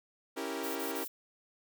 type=chord; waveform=sawtooth; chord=C# diminished seventh; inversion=none; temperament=equal; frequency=277.2 / 329.6 / 392 / 466.2 Hz; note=C#4 / E4 / G4 / Bb4; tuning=0 / 0 / 0 / 0 cents; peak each=-37 dBFS; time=0.36-1.05 s; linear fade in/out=20 ms
type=noise bursts; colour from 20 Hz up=violet; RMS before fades=-41 dBFS; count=3; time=0.63-1.08 s; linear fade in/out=10 ms; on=130 ms; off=30 ms
effects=none